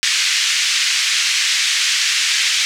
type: band-pass noise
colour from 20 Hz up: pink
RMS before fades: -17 dBFS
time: 0.03-2.65 s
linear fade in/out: 0 ms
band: 2000 to 7000 Hz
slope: 24 dB/octave
effects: none